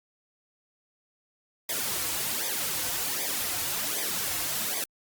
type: noise with flanger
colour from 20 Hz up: white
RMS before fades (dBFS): -30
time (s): 1.69-4.84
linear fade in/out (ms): 2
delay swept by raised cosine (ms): 0.71 to 5.01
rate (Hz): 1.3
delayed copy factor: -1
effects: Opus 48 kbps